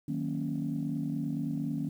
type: chord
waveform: sine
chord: D# minor seventh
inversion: none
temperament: equal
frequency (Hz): 155.56 / 185 / 233.1 / 277.2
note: D#3 / F#3 / A#3 / C#4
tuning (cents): 0 / 0 / 0 / 0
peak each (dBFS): -34 / -39 / -35 / -34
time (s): 0.08-1.89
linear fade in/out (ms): 5
effects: tanh soft clip ceiling -22 dBFS + 10-bit